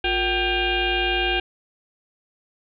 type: tone with frequency modulation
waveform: sine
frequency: 1590 Hz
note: G6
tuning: 24 cents sharp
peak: -19 dBFS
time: 0.04-1.4 s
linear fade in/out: 5 ms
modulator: 411 Hz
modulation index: 3.9
effects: none